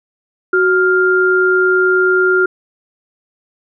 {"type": "tone pair together", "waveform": "sine", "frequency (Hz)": [370.8, 1400], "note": ["F#4", "F6"], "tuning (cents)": [4, 4], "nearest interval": "octave + major seventh", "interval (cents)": 2300, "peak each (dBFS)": -12, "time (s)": [0.53, 2.46], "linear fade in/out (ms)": 5, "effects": []}